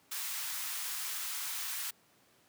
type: high-pass noise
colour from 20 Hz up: white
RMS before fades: -38 dBFS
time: 0.11-1.91 s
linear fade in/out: 10 ms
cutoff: 930 Hz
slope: 24 dB/octave
effects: pink hiss -66 dBFS RMS until 2.48 s + high-pass 150 Hz 12 dB/octave